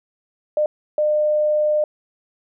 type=tone bursts at uneven times; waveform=sine; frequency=604 Hz; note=D5; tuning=48 cents sharp; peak=-15 dBFS; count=2; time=0.57-0.66 / 0.98-1.84 s; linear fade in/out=2 ms; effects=none